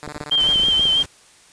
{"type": "tone bursts", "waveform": "5% pulse", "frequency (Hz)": 149, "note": "D3", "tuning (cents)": 25, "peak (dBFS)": -20, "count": 9, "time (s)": [0.03, 0.528], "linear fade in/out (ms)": 0, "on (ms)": 34, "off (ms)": 24}
{"type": "clicks", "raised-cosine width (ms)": 2, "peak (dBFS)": -18, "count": 10, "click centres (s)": [0.077, 0.163, 0.211, 0.489, 0.559, 0.598, 0.635, 0.685, 0.795, 0.855]}
{"type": "tone with vibrato", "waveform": "sine", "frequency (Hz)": 3136, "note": "G7", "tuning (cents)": 0, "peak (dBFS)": -14, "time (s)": [0.31, 1.03], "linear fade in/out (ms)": 10, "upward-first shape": "sine", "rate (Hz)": 6.2, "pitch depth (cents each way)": 37}
{"type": "noise", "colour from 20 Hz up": "pink", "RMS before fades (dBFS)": -33, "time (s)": [0.4, 1.06], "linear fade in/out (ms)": 5}
{"effects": ["white hiss -50 dBFS RMS until 1.52 s", "resampled to 22050 Hz"]}